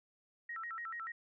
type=tone with vibrato; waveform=sine; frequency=1583 Hz; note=G6; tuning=17 cents sharp; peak=-40 dBFS; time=0.49-1.12 s; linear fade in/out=5 ms; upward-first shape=square; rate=6.9 Hz; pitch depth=300 cents each way; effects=none